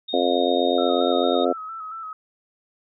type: tone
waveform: sine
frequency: 3707 Hz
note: A#7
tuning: 10 cents flat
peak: -29 dBFS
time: 0.08-1.45 s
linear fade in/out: 10 ms
type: harmonic tone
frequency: 88.2 Hz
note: F2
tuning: 18 cents sharp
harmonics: 3 / 4 / 5 / 6 / 7 / 8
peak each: -25 / -25 / -25 / -25 / -25 / -25 dBFS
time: 0.13-1.53 s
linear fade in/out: 10 ms
type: tone with vibrato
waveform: sine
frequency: 1300 Hz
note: E6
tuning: 24 cents flat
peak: -31 dBFS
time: 0.78-2.13 s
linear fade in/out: 2 ms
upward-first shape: square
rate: 4.4 Hz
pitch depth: 38 cents each way
effects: none